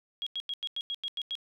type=tone bursts; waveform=sine; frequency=3294 Hz; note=G#7; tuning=15 cents flat; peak=-31 dBFS; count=9; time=0.22-1.353 s; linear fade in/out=0 ms; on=45 ms; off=91 ms; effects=12-bit